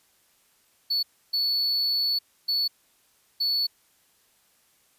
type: tone bursts at uneven times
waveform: triangle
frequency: 4435 Hz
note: C#8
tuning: in tune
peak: -21 dBFS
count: 4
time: 0.9-1.03 / 1.33-2.19 / 2.48-2.68 / 3.4-3.67 s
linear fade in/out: 10 ms
effects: white hiss -64 dBFS RMS until 4.98 s + resampled to 32000 Hz